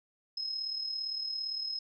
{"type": "tone with amplitude modulation", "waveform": "sine", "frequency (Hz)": 5140, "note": "E8", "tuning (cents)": -45, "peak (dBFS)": -31, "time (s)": [0.37, 1.79], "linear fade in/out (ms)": 5, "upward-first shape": "sine", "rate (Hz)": 37.6, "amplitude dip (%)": 50, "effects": []}